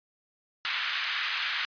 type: band-pass noise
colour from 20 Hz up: pink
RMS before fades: -31 dBFS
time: 0.65-1.65 s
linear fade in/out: 0 ms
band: 1400 to 4000 Hz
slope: 24 dB/octave
effects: resampled to 11025 Hz